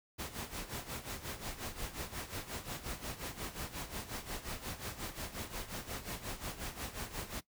pink noise with tremolo, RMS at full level -40 dBFS, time 0.18-7.41 s, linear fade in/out 20 ms, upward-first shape sine, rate 5.6 Hz, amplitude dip 75%, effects noise-tail reverb RT60 0.1 s tail -18 dB re dry

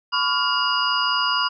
sine tone cluster, 1006 / 1130 / 1407 / 2859 / 4893 Hz, B5 / C#6 / F6 / F7 / D#8, +32 / +33 / +12 / +40 / -30 cents, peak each -25 dBFS, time 0.12-1.49 s, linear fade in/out 20 ms, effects none

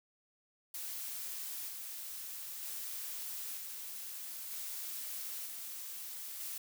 blue noise with tremolo, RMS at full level -42 dBFS, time 0.74-6.58 s, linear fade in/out 5 ms, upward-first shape square, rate 0.53 Hz, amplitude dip 25%, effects none

